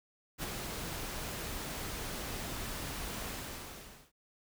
pink noise with ADSR envelope, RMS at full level -36 dBFS, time 0.38-4.12 s, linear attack 49 ms, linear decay 20 ms, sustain -4 dB, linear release 860 ms, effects none

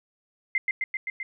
sine tone with echo, 2084 Hz, C7, 7 cents flat, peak -20 dBFS, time 0.55-0.58 s, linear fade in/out 2 ms, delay 130 ms, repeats 5, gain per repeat -2 dB, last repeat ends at 1.23 s, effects none

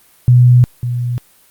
sine tone pair in turn, 123.47 / 121.84 Hz, B2 / B2, 0 / -23 cents, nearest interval unison, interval 23 cents, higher first, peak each -4 / -15 dBFS, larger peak first, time 0.28-0.64 / 0.83-1.18 s, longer first, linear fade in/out 0 ms, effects white hiss -49 dBFS RMS until 1.5 s + Opus 32 kbps

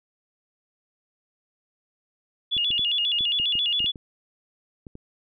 sine tone with vibrato, 3125 Hz, G7, 6 cents flat, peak -21 dBFS, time 2.51-3.92 s, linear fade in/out 20 ms, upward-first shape square, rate 7.4 Hz, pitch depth 160 cents each way
clicks, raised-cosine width 3 ms, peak -27 dBFS, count 11, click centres 2.567 / 2.705 / 2.794 / 3.208 / 3.399 / 3.554 / 3.804 / 3.844 / 3.958 / 4.868 / 4.954 s
effects none

